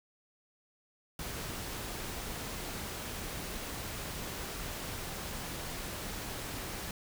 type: noise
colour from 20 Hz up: pink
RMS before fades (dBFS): -40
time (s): 1.19-6.91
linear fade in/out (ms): 2
effects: none